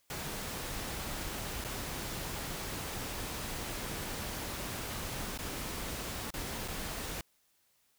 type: noise with dropouts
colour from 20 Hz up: pink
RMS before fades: -39 dBFS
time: 0.1-7.21 s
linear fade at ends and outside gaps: 1 ms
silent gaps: 1.641-1.647 / 5.376-5.388 / 6.305-6.339 / 6.679-6.683 s
effects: white hiss -72 dBFS RMS until 7.98 s